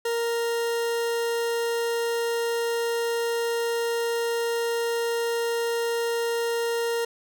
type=tone; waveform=40% pulse; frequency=466.2 Hz; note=A#4; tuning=in tune; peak=-23 dBFS; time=0.05-7.05 s; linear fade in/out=5 ms; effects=none